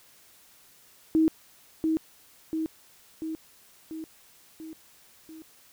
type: tone with echo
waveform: sine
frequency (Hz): 318.6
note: D#4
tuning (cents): +41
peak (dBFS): -18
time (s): 1.15-1.28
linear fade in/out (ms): 0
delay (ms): 690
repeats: 6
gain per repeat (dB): -4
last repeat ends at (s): 5.42
effects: white hiss -57 dBFS RMS until 5.72 s